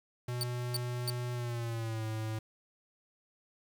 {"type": "tone with pitch glide", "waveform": "square", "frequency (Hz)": [122.6, 109.86], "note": ["B2", "A2"], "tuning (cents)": [-12, -2], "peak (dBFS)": -35, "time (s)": [0.28, 2.39], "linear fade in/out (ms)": 5, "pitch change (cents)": -190, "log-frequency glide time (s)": [1.33, 2.05]}
{"type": "tone bursts", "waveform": "sawtooth", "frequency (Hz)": 4558, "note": "C#8", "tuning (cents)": 47, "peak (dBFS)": -29, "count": 3, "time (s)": [0.41, 1.099], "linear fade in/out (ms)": 0, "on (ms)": 23, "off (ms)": 310}
{"effects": ["9-bit"]}